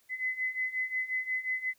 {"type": "beating tone pair", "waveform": "sine", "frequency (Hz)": [2024, 2029.6], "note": ["B6", "B6"], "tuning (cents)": [42, 47], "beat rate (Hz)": 5.6, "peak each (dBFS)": [-35, -32], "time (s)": [0.09, 1.74], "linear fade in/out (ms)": 50, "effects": ["white hiss -68 dBFS RMS until 1.78 s"]}